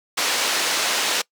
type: band-pass noise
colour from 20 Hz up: white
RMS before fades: -22 dBFS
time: 0.17-1.22 s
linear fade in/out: 10 ms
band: 350 to 5600 Hz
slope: 12 dB/octave
effects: noise-tail reverb RT60 0.1 s tail -23 dB re dry